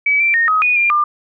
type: tone with pitch steps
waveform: sine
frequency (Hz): 2285 / 2347 / 1847 / 1265 / 2468 / 2394 / 1197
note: D7 / D7 / A#6 / D#6 / D#7 / D7 / D6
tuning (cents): -48 / -2 / -16 / +28 / -15 / +33 / +33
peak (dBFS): -11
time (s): 0.06-1.04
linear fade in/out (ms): 5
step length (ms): 140
effects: none